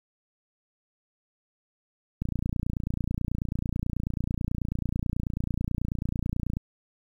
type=click train; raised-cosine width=5 ms; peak=-16 dBFS; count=128; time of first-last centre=2.22-6.569 s; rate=29.2 Hz; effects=9-bit